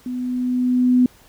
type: tone with level ramp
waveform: sine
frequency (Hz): 250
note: B3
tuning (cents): +21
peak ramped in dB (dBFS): -24 to -10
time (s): 0.06-1.06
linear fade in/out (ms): 2
effects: pink hiss -51 dBFS RMS until 1.28 s